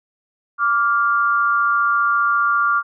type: tone pair together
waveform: sine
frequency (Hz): 1165.2 / 1400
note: D6 / F6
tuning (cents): -14 / +4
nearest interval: minor third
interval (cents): 318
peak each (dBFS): -17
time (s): 0.58-2.83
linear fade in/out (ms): 50
effects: none